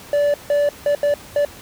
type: tone bursts at uneven times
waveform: triangle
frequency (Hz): 580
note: D5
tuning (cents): -22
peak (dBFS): -12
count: 5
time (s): 0.13-0.34 / 0.5-0.69 / 0.86-0.95 / 1.03-1.14 / 1.36-1.45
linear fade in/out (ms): 2
effects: pink hiss -40 dBFS RMS until 1.61 s + high-pass 60 Hz 12 dB/octave